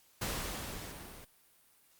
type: noise with level ramp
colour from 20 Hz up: pink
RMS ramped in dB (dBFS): -35 to -51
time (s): 0.21-1.25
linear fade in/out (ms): 10
effects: white hiss -66 dBFS RMS until 1.99 s + Opus 48 kbps